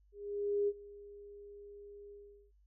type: tone with ADSR envelope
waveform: sine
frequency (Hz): 407.7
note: G#4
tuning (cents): -32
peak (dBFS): -28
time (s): 0.12-2.52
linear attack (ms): 560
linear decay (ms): 46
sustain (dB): -21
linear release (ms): 400
effects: added 50 Hz sine -64 dBFS peak until 2.66 s